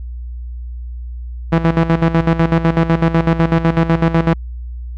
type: tone with tremolo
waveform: sawtooth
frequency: 165.1 Hz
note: E3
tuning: 3 cents sharp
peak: -5 dBFS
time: 1.52-4.34 s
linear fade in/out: 10 ms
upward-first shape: square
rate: 8 Hz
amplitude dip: 75%
effects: added 60 Hz sine -24 dBFS peak until 4.97 s + low-pass 2000 Hz 12 dB/octave